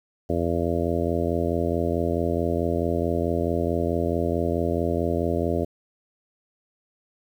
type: harmonic tone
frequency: 84.6 Hz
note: E2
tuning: 45 cents sharp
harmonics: 1 / 2 / 3 / 4 / 5 / 6 / 7 / 8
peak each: -28 / -31 / -29 / -29 / -29 / -32 / -30 / -33 dBFS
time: 0.29-5.65 s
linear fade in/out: 10 ms
effects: 9-bit